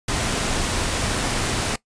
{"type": "noise", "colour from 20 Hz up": "pink", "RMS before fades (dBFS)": -23, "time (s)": [0.08, 1.76], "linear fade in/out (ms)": 5, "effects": ["noise-tail reverb RT60 0.1 s tail -20 dB re dry", "resampled to 22050 Hz"]}